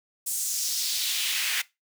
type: noise with high-pass filter sweep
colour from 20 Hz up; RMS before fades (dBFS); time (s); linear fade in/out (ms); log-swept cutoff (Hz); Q
pink; -28; 0.26-1.62; 10; 8400 to 2000; 1.9
effects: noise-tail reverb RT60 0.2 s tail -19 dB re dry